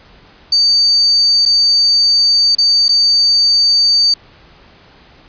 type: tone with dropouts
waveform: sine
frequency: 4606 Hz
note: D8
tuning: 34 cents flat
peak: -7 dBFS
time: 0.52-4.14 s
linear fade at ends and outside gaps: 5 ms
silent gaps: 1.454-1.459 / 2.551-2.583 / 2.883-2.89 s
effects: pink hiss -44 dBFS RMS until 5.28 s + resampled to 11025 Hz